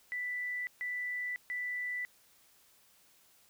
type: tone bursts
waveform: sine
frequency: 1979 Hz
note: B6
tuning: 3 cents sharp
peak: -34 dBFS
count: 3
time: 0.12-2.05 s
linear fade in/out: 0 ms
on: 550 ms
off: 140 ms
effects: white hiss -65 dBFS RMS until 3.49 s